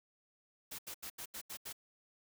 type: noise bursts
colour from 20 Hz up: white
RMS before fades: -45 dBFS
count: 7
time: 0.71-1.729 s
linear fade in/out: 10 ms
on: 77 ms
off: 80 ms
effects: none